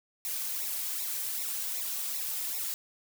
blue noise with flanger, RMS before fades -34 dBFS, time 0.25-2.74 s, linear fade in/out 0 ms, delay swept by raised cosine 0.63 to 3.03 ms, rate 2.6 Hz, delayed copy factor -0.9, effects none

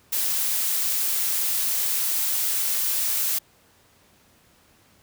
blue noise, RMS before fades -24 dBFS, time 0.12-3.39 s, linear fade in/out 10 ms, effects pink hiss -58 dBFS RMS until 5.02 s + high-pass 60 Hz 12 dB/octave

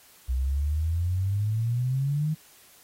sine exponential sweep, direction up, 61.74 to 158.4 Hz, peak -23 dBFS, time 0.28-2.35 s, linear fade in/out 20 ms, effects white hiss -55 dBFS RMS until 2.83 s + AAC 48 kbps

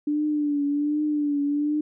sine tone with vibrato, 293.7 Hz, D4, in tune, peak -21 dBFS, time 0.07-1.81 s, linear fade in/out 5 ms, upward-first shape triangle, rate 1.3 Hz, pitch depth 56 cents each way, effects none

